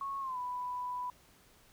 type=tone with pitch glide; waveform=sine; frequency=1100 to 991.4 Hz; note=C#6 to B5; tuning=-14 to +6 cents; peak=-35 dBFS; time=0.01-1.1 s; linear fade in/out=2 ms; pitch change=-180 cents; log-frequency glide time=0.2-0.38 s; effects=pink hiss -63 dBFS RMS until 1.72 s